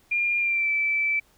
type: tone with pitch glide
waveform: sine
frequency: 2405 to 2320 Hz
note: D7 to D7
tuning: +41 to -22 cents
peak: -21 dBFS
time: 0.11-1.2 s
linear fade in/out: 10 ms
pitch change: -63 cents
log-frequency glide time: 0.38-0.7 s
effects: pink hiss -61 dBFS RMS until 1.37 s